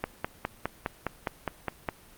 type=click train; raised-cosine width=0.5 ms; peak=-13 dBFS; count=10; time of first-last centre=0.04-1.888 s; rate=4.87 Hz; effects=pink hiss -54 dBFS RMS until 2.17 s + Opus 32 kbps